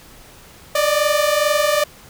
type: tone pair together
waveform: sawtooth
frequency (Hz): 583 / 605.3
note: D5 / D#5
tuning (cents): -13 / -48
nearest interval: minor second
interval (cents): 65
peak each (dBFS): -14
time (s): 0.75-1.84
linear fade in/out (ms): 5
effects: pink hiss -44 dBFS RMS until 2.09 s